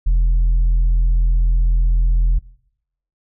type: tone with tanh clipping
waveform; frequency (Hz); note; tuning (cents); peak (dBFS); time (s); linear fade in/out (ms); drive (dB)
sine; 42; E1; +33; -12; 0.06-2.39; 10; 2
effects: noise-tail reverb RT60 0.8 s tail -22 dB re dry